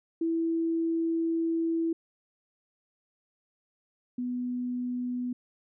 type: tone pair in turn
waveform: sine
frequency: 329.6 / 247.4 Hz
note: E4 / B3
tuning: 0 / +3 cents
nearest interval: perfect fourth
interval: 497 cents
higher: first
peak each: -25 / -29 dBFS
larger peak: first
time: 0.21-1.93 / 4.18-5.33 s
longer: first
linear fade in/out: 5 ms
effects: none